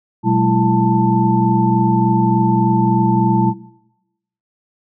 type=tone cluster; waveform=sine; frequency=122.9 / 189.2 / 212.6 / 333.3 / 886 Hz; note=B2 / F#3 / G#3 / E4 / A5; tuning=-8 / +39 / +41 / +19 / +12 cents; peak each=-18 dBFS; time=0.23-3.54 s; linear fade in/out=50 ms; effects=noise-tail reverb RT60 0.9 s tail -18 dB re dry